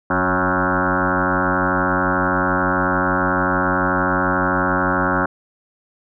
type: tone with frequency modulation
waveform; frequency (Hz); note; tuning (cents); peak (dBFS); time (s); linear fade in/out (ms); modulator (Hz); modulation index
sine; 826; G#5; -10; -15; 0.1-5.26; 5; 91.4; 7.8
effects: none